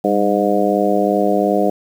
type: harmonic tone with a mistuned harmonic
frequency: 102.8 Hz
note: G#2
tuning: 17 cents flat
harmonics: 2 / 3 / 4 / 5 / 6 / 7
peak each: -20 / -20 / -20 / -20 / -20 / -20 dBFS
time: 0.04-1.7 s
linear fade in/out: 5 ms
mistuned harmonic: 2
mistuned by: -57 cents
effects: 7-bit